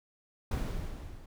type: noise with level ramp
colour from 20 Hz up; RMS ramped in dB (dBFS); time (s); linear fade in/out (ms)
brown; -29 to -49; 0.51-1.26; 5
effects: none